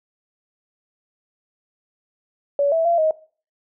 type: tone with pitch steps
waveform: sine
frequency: 568 / 655 / 683 / 629 Hz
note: C#5 / E5 / F5 / D#5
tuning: +42 / -11 / -39 / +19 cents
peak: -15 dBFS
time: 2.59-3.11 s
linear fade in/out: 2 ms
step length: 130 ms
effects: noise-tail reverb RT60 0.4 s tail -20 dB re dry